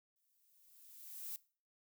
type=noise with exponential growth; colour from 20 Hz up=violet; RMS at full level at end=-43 dBFS; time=0.16-1.36 s; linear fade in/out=1 ms; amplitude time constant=260 ms; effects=noise-tail reverb RT60 0.4 s tail -20 dB re dry